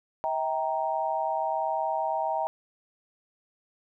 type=chord; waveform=sine; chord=E diminished; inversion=none; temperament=equal with one note detuned; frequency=642.7 / 784 / 932.3 Hz; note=E5 / G5 / Bb5; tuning=-44 / 0 / 0 cents; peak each=-30 dBFS; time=0.24-2.47 s; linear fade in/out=0 ms; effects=none

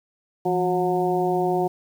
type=harmonic tone with a mistuned harmonic; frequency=181.5 Hz; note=F#3; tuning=33 cents flat; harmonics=1 / 2 / 3 / 4 / 5; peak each=-28 / -22 / -32 / -24 / -32 dBFS; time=0.45-1.68 s; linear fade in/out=10 ms; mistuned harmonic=1; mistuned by=-110 cents; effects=8-bit

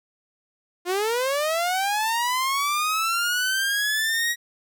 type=linear sweep; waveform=sawtooth; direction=up; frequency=345 to 1911 Hz; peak=-18 dBFS; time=0.85-4.36 s; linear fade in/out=50 ms; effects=none

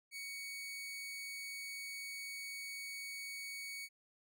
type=tone; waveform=sawtooth; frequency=2236 Hz; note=C#7; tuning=14 cents sharp; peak=-40 dBFS; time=0.11-3.89 s; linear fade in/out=50 ms; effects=none

